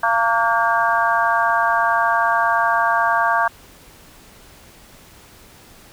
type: harmonic tone with a mistuned harmonic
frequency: 229.2 Hz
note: A#3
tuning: 29 cents flat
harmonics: 3 / 4 / 5 / 6 / 7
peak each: -21 / -20 / -20 / -25 / -21 dBFS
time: 0.03-3.48 s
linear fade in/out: 5 ms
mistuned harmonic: 6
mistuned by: +61 cents
effects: pink hiss -46 dBFS RMS until 5.92 s